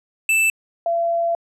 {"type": "tone pair in turn", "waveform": ["square", "sine"], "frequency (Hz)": [2645, 677.9], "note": ["E7", "E5"], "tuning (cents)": [5, 48], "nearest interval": "2 octaves", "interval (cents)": 2357, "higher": "first", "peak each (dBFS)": [-15, -17], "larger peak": "first", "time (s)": [[0.29, 0.5], [0.86, 1.35]], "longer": "second", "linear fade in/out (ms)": 2, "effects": ["low-pass 12000 Hz 12 dB/octave"]}